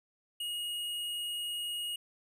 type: tone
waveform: square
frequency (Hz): 2878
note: F#7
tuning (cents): -49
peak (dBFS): -35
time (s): 0.4-1.96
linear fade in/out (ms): 5
effects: none